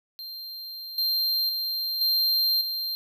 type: tone with level steps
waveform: square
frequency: 4171 Hz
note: C8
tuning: 6 cents flat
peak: -36 / -23 / -27 / -21 / -28 dBFS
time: 0.19-2.95 s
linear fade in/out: 0 ms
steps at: 0.98 / 1.49 / 2.01 / 2.61 s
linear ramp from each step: 2 ms
effects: none